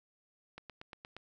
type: click train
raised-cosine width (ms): 0.3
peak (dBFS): -30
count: 6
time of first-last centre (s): 0.58-1.166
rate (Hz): 8.53
effects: none